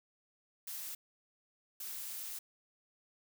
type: noise bursts at uneven times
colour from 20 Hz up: blue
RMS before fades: -43 dBFS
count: 2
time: 0.67-0.95 / 1.8-2.39 s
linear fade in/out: 5 ms
effects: none